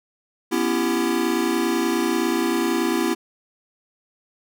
square chord, C# half-diminished seventh, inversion third, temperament equal with one note detuned, 246.9 / 277.2 / 334 / 392 Hz, B3 / C#4 / E4 / G4, 0 / 0 / +23 / 0 cents, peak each -26 / -29 / -23 / -28 dBFS, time 0.51-3.15 s, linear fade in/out 20 ms, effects none

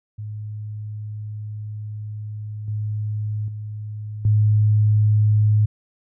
sine tone with level steps, 106.1 Hz, G#2, 38 cents sharp, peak -28 / -22 / -28 / -13 dBFS, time 0.18-5.66 s, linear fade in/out 10 ms, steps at 2.68 / 3.48 / 4.25 s, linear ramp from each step 2 ms, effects none

